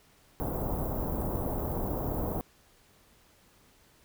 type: band-stop noise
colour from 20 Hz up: pink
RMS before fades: -32 dBFS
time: 0.4-2.41 s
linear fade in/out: 0 ms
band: 910 to 16000 Hz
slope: 24 dB/octave
effects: pink hiss -62 dBFS RMS until 4.04 s